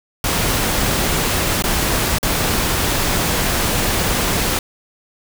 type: noise with dropouts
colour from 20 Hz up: pink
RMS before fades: -18 dBFS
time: 0.24-4.59 s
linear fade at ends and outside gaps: 2 ms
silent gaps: 1.623-1.639 / 2.185-2.229 s
effects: none